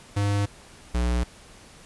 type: tone pair in turn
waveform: square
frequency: 101.4 / 60.29 Hz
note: G#2 / B1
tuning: -41 / -41 cents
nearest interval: major sixth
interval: 900 cents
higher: first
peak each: -22 dBFS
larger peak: neither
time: 0.16-0.46 / 0.94-1.24 s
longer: neither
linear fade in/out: 10 ms
effects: pink hiss -49 dBFS RMS until 1.85 s + resampled to 24000 Hz